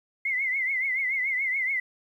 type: tone with vibrato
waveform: sine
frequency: 2093 Hz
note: C7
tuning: in tune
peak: -24 dBFS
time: 0.25-1.8 s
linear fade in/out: 5 ms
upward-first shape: triangle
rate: 7 Hz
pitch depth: 110 cents each way
effects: 10-bit